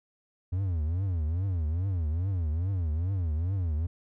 triangle tone with vibrato, 86.3 Hz, F2, 20 cents flat, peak -24 dBFS, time 0.52-3.87 s, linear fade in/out 10 ms, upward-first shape triangle, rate 2.4 Hz, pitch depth 270 cents each way, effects none

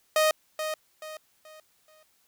sawtooth tone with echo, 622 Hz, D#5, 1 cent flat, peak -16 dBFS, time 0.16-0.31 s, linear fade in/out 2 ms, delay 430 ms, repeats 4, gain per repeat -9 dB, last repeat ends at 2.03 s, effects white hiss -67 dBFS RMS until 2.27 s

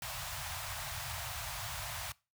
pink band-stop noise, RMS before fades -40 dBFS, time 0.02-2.12 s, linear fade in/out 2 ms, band 140 to 640 Hz, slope 48 dB/octave, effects noise-tail reverb RT60 0.3 s tail -23 dB re dry + high-pass 60 Hz 12 dB/octave

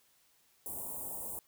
white band-stop noise, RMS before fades -41 dBFS, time 0.66-1.39 s, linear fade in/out 0 ms, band 1000 to 8000 Hz, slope 48 dB/octave, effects white hiss -69 dBFS RMS until 1.47 s

